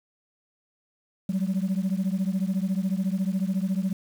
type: beating tone pair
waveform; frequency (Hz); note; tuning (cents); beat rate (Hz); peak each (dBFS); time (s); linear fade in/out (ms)
sine; 184.4 / 198.4; F#3 / G3; -6 / +21; 14; -24 / -25; 1.29-3.93; 5
effects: tanh soft clip ceiling -20 dBFS + 8-bit